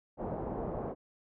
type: low-pass noise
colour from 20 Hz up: white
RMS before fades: -37 dBFS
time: 0.17-0.95 s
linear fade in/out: 50 ms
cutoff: 750 Hz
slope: 24 dB/octave
effects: none